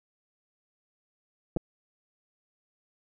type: clicks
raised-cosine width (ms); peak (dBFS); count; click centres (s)
2; -16; 2; 1.564 / 1.57
effects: none

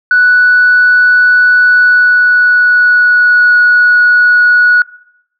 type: tone with pitch glide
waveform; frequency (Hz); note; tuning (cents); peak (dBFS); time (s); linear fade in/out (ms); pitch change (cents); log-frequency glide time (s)
sine; 1480 to 1462.2; F#6 to F#6; 0 to -21; -3; 0.11-4.82; 2; -21; 1.57-3.61
effects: noise-tail reverb RT60 0.8 s tail -22 dB re dry + tanh soft clip ceiling 0 dBFS

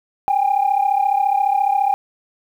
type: tone pair together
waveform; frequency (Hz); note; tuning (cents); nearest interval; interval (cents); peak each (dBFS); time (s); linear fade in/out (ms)
sine; 784 / 818.5; G5 / G#5; 0 / -25; minor second; 75; -16; 0.28-1.94; 0
effects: tanh soft clip ceiling -9 dBFS + 8-bit

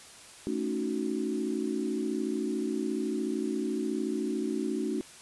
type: chord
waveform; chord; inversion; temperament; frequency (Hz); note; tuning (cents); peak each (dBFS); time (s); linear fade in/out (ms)
sine; D# half-diminished seventh; second; equal; 220 / 277.2 / 311.1 / 370; A3 / C#4 / D#4 / F#4; 0 / 0 / 0 / 0; -34; 0.47-5.01; 0
effects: white hiss -50 dBFS RMS until 5.21 s + resampled to 24000 Hz

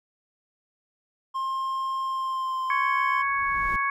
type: tone with pitch glide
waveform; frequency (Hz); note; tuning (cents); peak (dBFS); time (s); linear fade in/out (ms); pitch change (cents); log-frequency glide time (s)
triangle; 1062 to 1041.9; C6 to C6; +25 to -8; -24; 1.34-3.23; 20; -33; 2.01-2.68
type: harmonic tone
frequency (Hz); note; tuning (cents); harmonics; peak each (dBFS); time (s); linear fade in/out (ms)
554.4; C#5; 0; 2 / 3 / 4; -25 / -29 / -29; 2.7-3.9; 2
type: noise with exponential growth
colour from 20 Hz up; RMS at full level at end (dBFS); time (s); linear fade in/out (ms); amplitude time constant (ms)
brown; -32; 2.97-3.76; 2; 170
effects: none

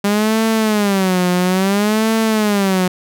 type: tone with vibrato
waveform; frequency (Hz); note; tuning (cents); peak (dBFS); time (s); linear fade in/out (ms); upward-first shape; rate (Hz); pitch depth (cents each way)
sawtooth; 200; G3; +35; -9; 0.04-2.88; 5; sine; 0.59; 190
effects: none

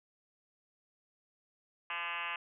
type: tone with frequency modulation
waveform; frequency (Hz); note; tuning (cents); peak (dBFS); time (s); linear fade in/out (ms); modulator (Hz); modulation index
sine; 1882; A#6; +16; -35; 1.9-2.36; 2; 171; 5.9
effects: none

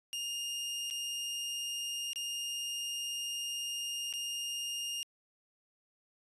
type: tone with dropouts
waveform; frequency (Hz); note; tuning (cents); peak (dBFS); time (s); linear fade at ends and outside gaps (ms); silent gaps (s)
sawtooth; 2827; F7; +20; -32; 0.13-5.03; 0; 0.901-0.909 / 2.132-2.159 / 4.127-4.137
effects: resampled to 24000 Hz

